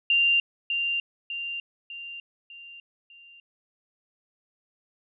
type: tone with echo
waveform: sine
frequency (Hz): 2783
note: F7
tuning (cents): -7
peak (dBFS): -18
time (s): 0.1-0.4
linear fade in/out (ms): 2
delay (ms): 600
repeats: 5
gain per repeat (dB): -6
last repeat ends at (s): 3.4
effects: none